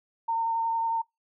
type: tone with vibrato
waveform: sine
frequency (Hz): 912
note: A#5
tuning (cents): -38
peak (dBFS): -24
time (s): 0.28-1.02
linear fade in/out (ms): 10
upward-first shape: sine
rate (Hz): 11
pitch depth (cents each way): 11
effects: noise-tail reverb RT60 0.2 s tail -26 dB re dry